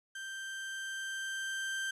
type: tone with level ramp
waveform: 35% pulse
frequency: 1568 Hz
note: G6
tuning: in tune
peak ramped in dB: -39 to -32 dBFS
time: 0.15-1.91 s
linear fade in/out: 5 ms
effects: resampled to 24000 Hz + 12-bit